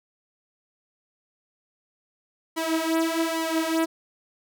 sawtooth tone with flanger, 325.6 Hz, E4, 21 cents flat, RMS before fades -25 dBFS, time 2.56-3.86 s, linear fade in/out 20 ms, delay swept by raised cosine 0.97 to 6.07 ms, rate 1.2 Hz, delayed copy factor +0.8, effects none

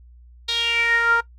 sawtooth tone with band-pass filter sweep, 466.2 Hz, A#4, in tune, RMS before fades -20 dBFS, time 0.48-1.21 s, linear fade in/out 10 ms, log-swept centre 3900 to 1200 Hz, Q 7.2, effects noise-tail reverb RT60 0.1 s tail -19 dB re dry + added 60 Hz sine -44 dBFS peak until 1.38 s

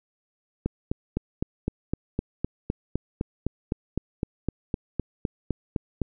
click train, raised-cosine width 3 ms, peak -12 dBFS, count 22, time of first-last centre 0.66-6.017 s, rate 3.92 Hz, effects none

